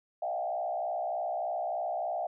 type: tone with frequency modulation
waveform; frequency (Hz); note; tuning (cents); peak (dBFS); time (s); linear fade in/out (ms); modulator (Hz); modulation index
sine; 698.5; F5; 0; -30; 0.22-2.27; 5; 63.3; 1.3
effects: none